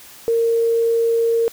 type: tone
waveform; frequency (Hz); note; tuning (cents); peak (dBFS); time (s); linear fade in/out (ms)
sine; 460.7; A#4; -20; -14; 0.28-1.48; 0
effects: white hiss -42 dBFS RMS until 1.52 s